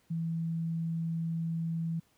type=tone; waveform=sine; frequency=164.81 Hz; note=E3; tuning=in tune; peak=-30 dBFS; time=0.1-2 s; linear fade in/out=10 ms; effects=pink hiss -69 dBFS RMS until 2.17 s + high-pass 60 Hz 12 dB/octave